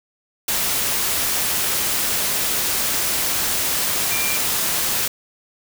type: tone in noise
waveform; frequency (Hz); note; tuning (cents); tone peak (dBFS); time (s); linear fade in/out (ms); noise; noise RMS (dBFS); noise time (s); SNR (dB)
sine; 2376; D7; +20; -26; 4.11-4.37; 5; white; -21; 0.48-5.08; -8
effects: none